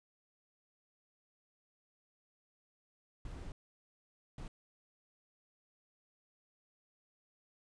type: noise bursts at uneven times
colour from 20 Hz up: brown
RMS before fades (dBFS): -45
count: 2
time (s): 3.25-3.52 / 4.38-4.48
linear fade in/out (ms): 2
effects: resampled to 22050 Hz